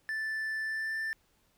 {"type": "tone with pitch glide", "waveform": "triangle", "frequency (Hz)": [1760, 1776.3], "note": ["A6", "A6"], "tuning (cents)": [0, 16], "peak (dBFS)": -30, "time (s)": [0.09, 1.13], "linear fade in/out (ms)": 0, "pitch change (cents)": 16, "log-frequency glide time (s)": [0.63, 0.98], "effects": ["pink hiss -70 dBFS RMS until 1.57 s"]}